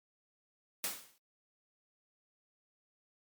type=noise with exponential decay; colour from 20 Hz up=white; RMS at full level=-33 dBFS; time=0.84-1.18 s; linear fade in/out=0 ms; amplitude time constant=72 ms; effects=high-pass 150 Hz 12 dB/octave + MP3 96 kbps